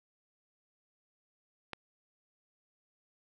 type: click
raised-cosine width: 0.3 ms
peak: -22 dBFS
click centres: 1.733 s
effects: none